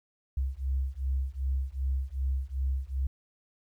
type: beating tone pair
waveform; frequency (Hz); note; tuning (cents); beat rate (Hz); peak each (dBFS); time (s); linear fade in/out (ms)
sine; 65.41 / 68.01; C2 / C#2; 0 / -32; 2.6; -30 / -30; 0.37-3.07; 5
effects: tanh soft clip ceiling -21 dBFS + 11-bit